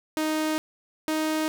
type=tone pair in turn; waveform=sawtooth; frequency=311.1 / 312.3 Hz; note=D#4 / D#4; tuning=0 / +7 cents; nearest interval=unison; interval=7 cents; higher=second; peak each=-20 dBFS; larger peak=neither; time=0.17-0.58 / 1.08-1.48 s; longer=first; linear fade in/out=0 ms; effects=none